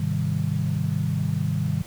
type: chord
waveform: sine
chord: Ab major seventh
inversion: none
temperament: equal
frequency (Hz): 103.83 / 130.81 / 155.56 / 196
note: Ab2 / C3 / Eb3 / G3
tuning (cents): 0 / 0 / 0 / 0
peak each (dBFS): -28 / -28 / -25 / -30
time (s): 0-1.82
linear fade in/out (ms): 5
effects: pink hiss -45 dBFS RMS until 1.86 s